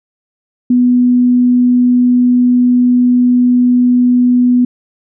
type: tone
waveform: sine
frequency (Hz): 246.9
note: B3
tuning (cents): 0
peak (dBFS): -6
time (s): 0.7-4.65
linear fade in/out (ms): 5
effects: none